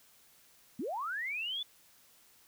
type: linear sweep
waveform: sine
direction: up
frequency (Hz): 196 to 3520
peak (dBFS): -34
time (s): 0.79-1.63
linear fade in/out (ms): 5
effects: white hiss -63 dBFS RMS until 2.47 s